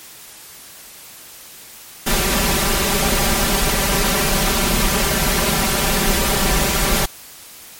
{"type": "noise with comb filter", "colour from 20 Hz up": "pink", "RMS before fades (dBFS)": -17, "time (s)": [2.06, 7.06], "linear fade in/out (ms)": 10, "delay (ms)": 5.1, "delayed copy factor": 0.95, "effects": ["white hiss -39 dBFS RMS until 7.79 s", "MP3 64 kbps"]}